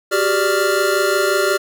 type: tone cluster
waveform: square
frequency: 376.3 / 401.9 / 588 / 1394 Hz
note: F#4 / G4 / D5 / F6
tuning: +29 / +43 / +2 / -4 cents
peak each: -21 dBFS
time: 0.11-1.58 s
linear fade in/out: 20 ms
effects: none